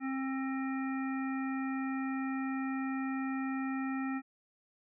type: harmonic tone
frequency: 266.3 Hz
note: C4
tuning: 31 cents sharp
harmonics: 1 / 3 / 5 / 7 / 9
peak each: -33 / -44 / -44 / -45 / -49 dBFS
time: 0-4.22 s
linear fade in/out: 50 ms
effects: none